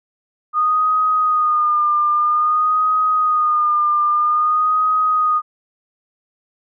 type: tone with vibrato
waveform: sine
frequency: 1227 Hz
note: D#6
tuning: 25 cents flat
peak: -13 dBFS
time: 0.53-5.42 s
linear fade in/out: 50 ms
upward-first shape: sine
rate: 0.51 Hz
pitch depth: 41 cents each way
effects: none